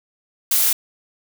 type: noise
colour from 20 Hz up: blue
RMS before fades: -17 dBFS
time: 0.51-0.73 s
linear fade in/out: 5 ms
effects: none